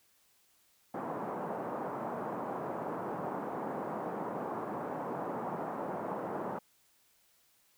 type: band-pass noise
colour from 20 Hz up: white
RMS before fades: -38 dBFS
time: 0.94-6.59 s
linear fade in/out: 5 ms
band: 150 to 1000 Hz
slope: 24 dB/octave
effects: white hiss -69 dBFS RMS until 7.77 s